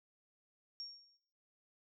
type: tone with exponential decay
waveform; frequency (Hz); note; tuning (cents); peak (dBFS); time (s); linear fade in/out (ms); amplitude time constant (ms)
sine; 5540; F8; -15; -40; 0.8-1.17; 0; 80
effects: noise-tail reverb RT60 0.8 s tail -18 dB re dry